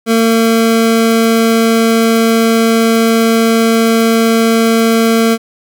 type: tone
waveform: 25% pulse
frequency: 226.9 Hz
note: A#3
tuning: 47 cents flat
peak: -4 dBFS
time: 0.06-5.38 s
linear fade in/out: 50 ms
effects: none